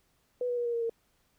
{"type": "tone with pitch steps", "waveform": "sine", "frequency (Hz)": [493.9, 486.8, 479.8, 473, 466.2, 459.5], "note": ["B4", "B4", "A#4", "A#4", "A#4", "A#4"], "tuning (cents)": [0, -25, 50, 25, 0, -25], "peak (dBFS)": -28, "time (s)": [0.41, 0.896], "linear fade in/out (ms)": 2, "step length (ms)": 81, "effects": ["pink hiss -71 dBFS RMS until 1.38 s"]}